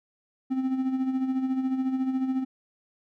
triangle tone with tremolo, 261.6 Hz, C4, in tune, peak -20 dBFS, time 0.5-2.45 s, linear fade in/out 20 ms, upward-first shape sine, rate 14 Hz, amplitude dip 55%, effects none

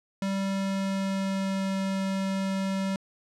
square tone with pitch glide, 194.9 to 193 Hz, G3 to G3, -10 to -27 cents, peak -27 dBFS, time 0.22-2.96 s, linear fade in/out 2 ms, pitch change -17 cents, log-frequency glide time 0.33-1.77 s, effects low-pass 8000 Hz 12 dB/octave

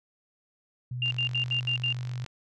sine tone, 123.9 Hz, B2, 6 cents sharp, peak -31 dBFS, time 0.91-2.25 s, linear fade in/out 5 ms
sine tone bursts, 2794 Hz, F7, in tune, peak -25 dBFS, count 6, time 1.02-1.926 s, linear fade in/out 2 ms, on 91 ms, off 72 ms
click train, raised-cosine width 0.2 ms, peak -27 dBFS, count 58, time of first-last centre 1.06-2.263 s, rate 47.4 Hz
effects none

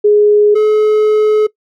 sine / triangle tone pair in turn, 416.9 / 427.4 Hz, G#4 / G#4, +7 / +50 cents, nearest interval unison, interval 43 cents, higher second, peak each -5 dBFS, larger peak neither, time 0.04-0.55 / 0.55-1.47 s, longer second, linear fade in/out 10 ms, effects noise-tail reverb RT60 0.1 s tail -20 dB re dry

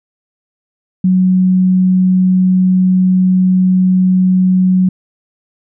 sine tone, 185 Hz, F#3, in tune, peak -7 dBFS, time 1.04-4.89 s, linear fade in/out 5 ms, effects none

